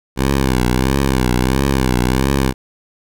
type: tone with vibrato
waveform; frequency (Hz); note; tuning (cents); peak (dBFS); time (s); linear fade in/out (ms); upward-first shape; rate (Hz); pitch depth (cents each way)
10% pulse; 64.8; C2; -16; -5; 0.16-2.54; 50; triangle; 1.5; 120
effects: none